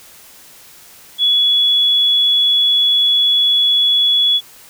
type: tone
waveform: sine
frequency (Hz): 3389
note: G#7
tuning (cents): +34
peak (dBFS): -10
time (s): 1.18-4.41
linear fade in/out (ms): 50
effects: white hiss -42 dBFS RMS until 4.69 s